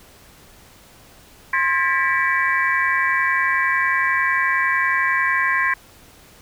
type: tone cluster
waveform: sine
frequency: 1057 / 1619 / 1770 / 1959 / 2301 Hz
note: C6 / G#6 / A6 / B6 / D7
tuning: +17 / -45 / +10 / -15 / -36 cents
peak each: -22 / -22 / -26 / -21 / -26 dBFS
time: 1.53-5.74 s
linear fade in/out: 5 ms
effects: pink hiss -48 dBFS RMS until 6.41 s